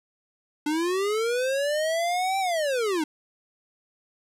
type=linear two-way sweep; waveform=square; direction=up then down; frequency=292.5 to 784 to 292.5 Hz; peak=-24 dBFS; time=0.66-3.04 s; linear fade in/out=5 ms; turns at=2.39 s; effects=low-pass 11000 Hz 12 dB/octave + 9-bit